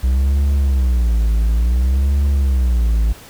triangle tone with vibrato, 62 Hz, B1, 7 cents sharp, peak -10 dBFS, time 0.03-3.13 s, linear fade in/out 10 ms, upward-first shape sine, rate 0.57 Hz, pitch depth 220 cents each way, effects pink hiss -40 dBFS RMS until 3.29 s

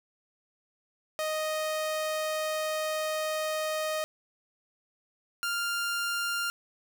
sawtooth tone pair in turn, 622.3 / 1397 Hz, D#5 / F6, 0 / 0 cents, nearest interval octave + major second, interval 1400 cents, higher second, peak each -25 dBFS, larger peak neither, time 1.19-4.04 / 5.43-6.5 s, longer first, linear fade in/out 0 ms, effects none

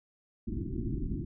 pink low-pass noise, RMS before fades -34 dBFS, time 0.47-1.25 s, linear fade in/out 10 ms, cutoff 370 Hz, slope 96 dB/octave, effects none

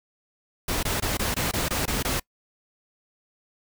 pink noise bursts, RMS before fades -26 dBFS, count 9, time 0.68-2.198 s, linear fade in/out 5 ms, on 150 ms, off 21 ms, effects noise-tail reverb RT60 0.1 s tail -25 dB re dry

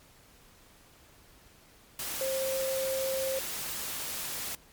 sine tone in noise, 531 Hz, C5, 25 cents sharp, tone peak -29 dBFS, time 2.21-3.39 s, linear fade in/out 2 ms, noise white, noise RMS -36 dBFS, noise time 1.99-4.55 s, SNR +4 dB, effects pink hiss -58 dBFS RMS until 4.72 s + MP3 96 kbps

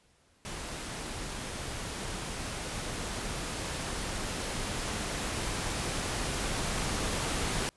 pink noise with level ramp, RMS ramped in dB -39 to -31 dBFS, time 0.45-7.69 s, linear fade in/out 0 ms, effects pink hiss -66 dBFS RMS until 7.76 s + resampled to 24000 Hz

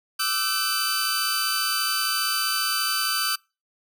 sawtooth tone cluster, 1185 / 1317 / 1528 / 3001 / 4635 Hz, D6 / E6 / G6 / F#7 / D8, +15 / -2 / -45 / +24 / -24 cents, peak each -29 / -26 / -26 / -30 / -23 dBFS, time 0.19-3.36 s, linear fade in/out 10 ms, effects noise-tail reverb RT60 0.3 s tail -26 dB re dry

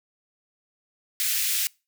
white high-pass noise, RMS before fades -25 dBFS, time 1.2-1.67 s, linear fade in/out 0 ms, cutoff 1900 Hz, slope 24 dB/octave, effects noise-tail reverb RT60 0.3 s tail -26 dB re dry

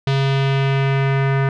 square tone with low-pass filter sweep, 136.5 Hz, C#3, 26 cents flat, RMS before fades -17 dBFS, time 0.07-1.49 s, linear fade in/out 2 ms, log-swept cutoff 3800 to 1800 Hz, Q 1.9, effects none

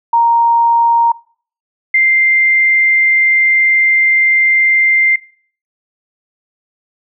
sine tone pair in turn, 932.3 / 2093 Hz, A#5 / C7, 0 / 0 cents, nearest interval octave + major second, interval 1400 cents, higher second, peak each -7 dBFS, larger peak neither, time 0.13-1.12 / 1.94-5.16 s, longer second, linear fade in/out 5 ms, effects noise-tail reverb RT60 0.5 s tail -23 dB re dry

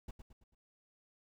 brown noise with echo, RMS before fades -44 dBFS, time 0.08-0.11 s, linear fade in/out 5 ms, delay 110 ms, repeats 4, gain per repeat -7 dB, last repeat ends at 0.55 s, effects none

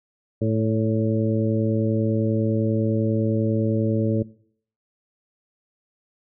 harmonic tone with a mistuned harmonic, 110 Hz, A2, in tune, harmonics 1 / 2 / 3 / 4 / 5, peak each -22 / -25 / -27 / -28 / -29 dBFS, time 0.41-4.23 s, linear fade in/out 10 ms, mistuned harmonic 5, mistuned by +23 cents, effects noise-tail reverb RT60 0.6 s tail -21 dB re dry

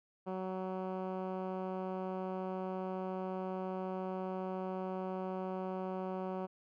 10% pulse tone with low-pass filter, 186.9 Hz, F#3, 18 cents sharp, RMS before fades -39 dBFS, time 0.26-6.47 s, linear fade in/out 20 ms, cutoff 1000 Hz, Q 0.61, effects none

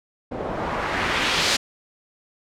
white noise with low-pass filter sweep, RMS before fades -24 dBFS, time 0.31-1.57 s, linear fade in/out 10 ms, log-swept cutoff 530 to 5100 Hz, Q 1.1, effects none

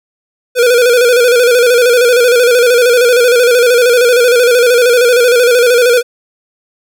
square tone with vibrato, 486.1 Hz, B4, 28 cents flat, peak -6 dBFS, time 0.55-6.03 s, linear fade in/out 50 ms, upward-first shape square, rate 13 Hz, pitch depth 55 cents each way, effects none

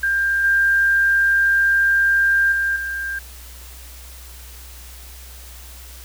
sine tone with level steps, 1593 Hz, G6, 27 cents sharp, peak -16 / -13 / -17 / -23 dBFS, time 0.03-3.19 s, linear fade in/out 5 ms, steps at 0.44 / 2.52 / 2.76 s, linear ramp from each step 2 ms, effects added 62 Hz sine -38 dBFS peak until 6.04 s + white hiss -42 dBFS RMS until 6.04 s

